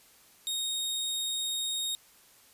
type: tone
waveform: sawtooth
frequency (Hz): 3729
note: A#7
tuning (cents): 0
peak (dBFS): -27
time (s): 0.47-1.95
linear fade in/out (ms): 0
effects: white hiss -59 dBFS RMS until 2.53 s + resampled to 32000 Hz